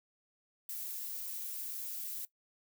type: noise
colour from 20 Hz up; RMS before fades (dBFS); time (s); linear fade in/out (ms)
violet; -41; 0.69-2.25; 2
effects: noise-tail reverb RT60 0.1 s tail -17 dB re dry